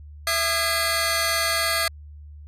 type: tone cluster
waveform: sawtooth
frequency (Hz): 663 / 1219 / 1646 / 2032 / 4431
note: E5 / D#6 / G#6 / B6 / C#8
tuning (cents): +10 / -36 / -16 / +49 / -2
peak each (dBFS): -24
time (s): 0.27-1.88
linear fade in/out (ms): 2
effects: added 74 Hz sine -39 dBFS peak until 2.47 s + resampled to 32000 Hz